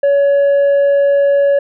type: tone with tanh clipping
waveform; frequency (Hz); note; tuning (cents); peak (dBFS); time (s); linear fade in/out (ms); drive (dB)
sine; 563; C#5; +27; -9; 0.03-1.59; 5; 3
effects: none